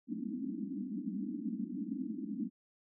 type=band-pass noise; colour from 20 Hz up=pink; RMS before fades=-39 dBFS; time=0.07-2.5 s; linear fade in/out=50 ms; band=190 to 310 Hz; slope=96 dB/octave; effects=none